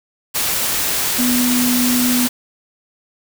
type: tone in noise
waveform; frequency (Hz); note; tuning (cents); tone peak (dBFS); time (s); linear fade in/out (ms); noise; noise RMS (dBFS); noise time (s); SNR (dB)
sine; 246.9; B3; 0; -15; 1.18-2.28; 20; white; -19; 0.34-2.29; +1
effects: none